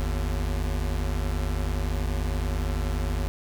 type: tone pair together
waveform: square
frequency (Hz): 49.83 / 79.1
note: G1 / D#2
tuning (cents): +29 / +29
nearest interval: minor sixth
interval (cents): 800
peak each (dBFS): -27 / -30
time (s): 0-3.28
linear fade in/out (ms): 0
effects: none